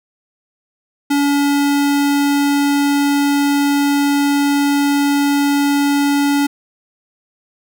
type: tone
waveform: square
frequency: 284.7 Hz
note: C#4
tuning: 46 cents sharp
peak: -13 dBFS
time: 1.1-6.47 s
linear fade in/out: 10 ms
effects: none